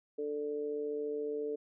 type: harmonic tone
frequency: 147.6 Hz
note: D3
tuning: 9 cents sharp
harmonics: 2 / 3 / 4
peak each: -43 / -34 / -47 dBFS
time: 0.18-1.56 s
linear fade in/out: 10 ms
effects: none

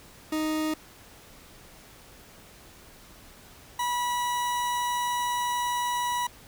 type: tone pair in turn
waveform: 40% pulse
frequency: 311.1 / 974.1 Hz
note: D#4 / B5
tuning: 0 / -24 cents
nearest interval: octave + minor sixth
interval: 1976 cents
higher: second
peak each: -25 dBFS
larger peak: neither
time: 0.32-0.74 / 3.79-6.27 s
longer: second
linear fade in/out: 5 ms
effects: pink hiss -51 dBFS RMS until 6.47 s

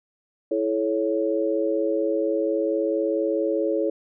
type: chord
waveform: sine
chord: A major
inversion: second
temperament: equal with one note detuned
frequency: 329.6 / 430 / 554.4 Hz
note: E4 / A4 / C#5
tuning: 0 / -40 / 0 cents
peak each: -25 dBFS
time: 0.51-3.9 s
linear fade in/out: 5 ms
effects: none

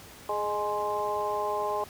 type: harmonic tone with a mistuned harmonic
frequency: 209.1 Hz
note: G#3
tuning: 12 cents sharp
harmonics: 2 / 3 / 4 / 5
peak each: -33 / -33 / -32 / -32 dBFS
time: 0.29-1.84 s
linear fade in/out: 2 ms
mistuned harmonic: 3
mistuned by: -32 cents
effects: pink hiss -48 dBFS RMS until 1.89 s + high-pass 60 Hz 12 dB/octave

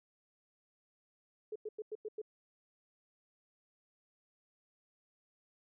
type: tone bursts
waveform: sine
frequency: 428.8 Hz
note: A4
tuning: 45 cents flat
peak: -38 dBFS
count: 6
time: 1.52-2.217 s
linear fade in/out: 5 ms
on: 37 ms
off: 95 ms
effects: none

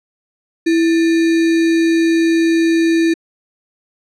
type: tone with sample-and-hold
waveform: sine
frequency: 329.6 Hz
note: E4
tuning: in tune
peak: -10 dBFS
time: 0.66-3.14 s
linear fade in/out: 10 ms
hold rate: 2100 Hz
effects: low-pass 6000 Hz 12 dB/octave

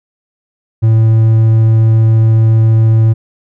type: tone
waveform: triangle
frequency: 111.6 Hz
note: A2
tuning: 25 cents sharp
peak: -3 dBFS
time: 0.82-3.14 s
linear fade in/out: 20 ms
effects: none

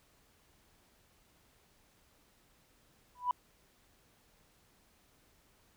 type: tone with exponential growth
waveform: sine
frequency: 987.8 Hz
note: B5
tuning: in tune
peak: -23 dBFS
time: 3.15-3.31 s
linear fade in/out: 2 ms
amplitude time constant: 34 ms
effects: tanh soft clip ceiling -22 dBFS + pink hiss -68 dBFS RMS until 5.76 s

